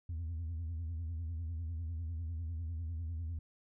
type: tone with vibrato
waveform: sine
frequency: 82.41 Hz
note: E2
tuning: in tune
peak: -34 dBFS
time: 0.09-3.39 s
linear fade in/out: 5 ms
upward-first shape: sine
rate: 10 Hz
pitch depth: 100 cents each way
effects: tanh soft clip ceiling -35 dBFS